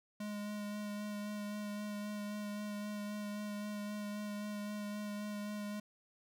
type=tone with vibrato; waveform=square; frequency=207.7 Hz; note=G#3; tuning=in tune; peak=-40 dBFS; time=0.2-5.8 s; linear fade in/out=5 ms; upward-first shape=sine; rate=3.8 Hz; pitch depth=15 cents each way; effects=none